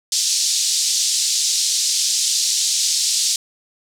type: band-pass noise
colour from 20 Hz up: pink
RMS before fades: -19 dBFS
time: 0.12-3.36 s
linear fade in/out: 2 ms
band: 4300 to 8000 Hz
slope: 24 dB/octave
effects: none